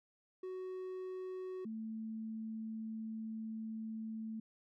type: tone pair in turn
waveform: triangle / sine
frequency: 371.8 / 221.1 Hz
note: F#4 / A3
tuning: +8 / +9 cents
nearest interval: major sixth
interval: 899 cents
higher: first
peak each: -39 / -40 dBFS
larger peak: first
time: 0.43-1.65 / 1.65-4.4 s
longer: second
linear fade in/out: 5 ms
effects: none

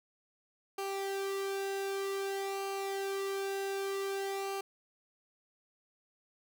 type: tone with flanger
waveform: sawtooth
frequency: 392 Hz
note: G4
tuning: in tune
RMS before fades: -36 dBFS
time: 0.78-4.61 s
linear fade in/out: 5 ms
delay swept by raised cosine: 0.55 to 1.65 ms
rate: 0.53 Hz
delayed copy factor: -0.6
effects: none

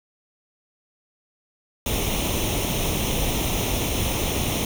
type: noise with comb filter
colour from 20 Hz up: pink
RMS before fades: -24 dBFS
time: 1.86-4.65 s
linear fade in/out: 2 ms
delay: 0.32 ms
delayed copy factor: +0.7
effects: none

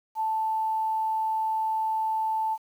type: tone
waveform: sine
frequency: 880 Hz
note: A5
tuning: in tune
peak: -24 dBFS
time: 0.15-2.58 s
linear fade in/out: 50 ms
effects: 9-bit

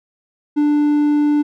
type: tone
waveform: triangle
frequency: 295.1 Hz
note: D4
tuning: 8 cents sharp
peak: -10 dBFS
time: 0.56-1.43 s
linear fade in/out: 20 ms
effects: none

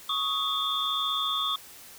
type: tone cluster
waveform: sine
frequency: 1114 / 1255 / 3303 / 3548 Hz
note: C#6 / D#6 / G#7 / A7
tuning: +8 / +15 / -10 / +14 cents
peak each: -32 / -33 / -32 / -29 dBFS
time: 0.09-1.56 s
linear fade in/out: 5 ms
effects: white hiss -48 dBFS RMS until 1.98 s

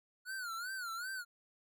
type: tone with vibrato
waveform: square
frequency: 1444 Hz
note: F#6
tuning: 43 cents flat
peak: -40 dBFS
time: 0.25-1.25 s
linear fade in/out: 50 ms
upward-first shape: sine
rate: 2.6 Hz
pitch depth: 140 cents each way
effects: none

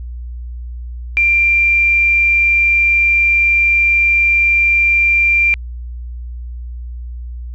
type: tone with quantisation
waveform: sine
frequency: 2373 Hz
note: D7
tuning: 17 cents sharp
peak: -9 dBFS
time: 1.17-5.54 s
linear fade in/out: 0 ms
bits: 6
effects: added 60 Hz sine -24 dBFS peak until 7.54 s + resampled to 16000 Hz

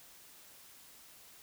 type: silence
effects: white hiss -57 dBFS RMS until 1.42 s

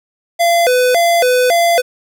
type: tone with vibrato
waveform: square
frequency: 585 Hz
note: D5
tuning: 7 cents flat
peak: -10 dBFS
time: 0.39-1.82 s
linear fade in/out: 20 ms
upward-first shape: square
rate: 1.8 Hz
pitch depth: 270 cents each way
effects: none

